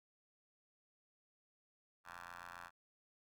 10% pulse ring-modulated tone, 87.31 Hz, F2, in tune, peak -39 dBFS, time 2.04-2.71 s, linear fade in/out 50 ms, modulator 1250 Hz, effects none

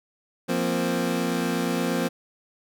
25% pulse chord, F suspended fourth, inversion none, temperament equal, 174.61 / 233.1 / 261.6 Hz, F3 / Bb3 / C4, 0 / 0 / 0 cents, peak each -24 dBFS, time 0.48-2.09 s, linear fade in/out 20 ms, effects none

